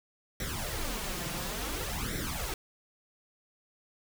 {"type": "noise with flanger", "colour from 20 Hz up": "pink", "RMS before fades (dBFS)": -35, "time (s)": [0.4, 2.54], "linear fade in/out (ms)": 2, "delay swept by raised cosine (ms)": [0.52, 5.82], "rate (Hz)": 0.57, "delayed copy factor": 0.8, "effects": []}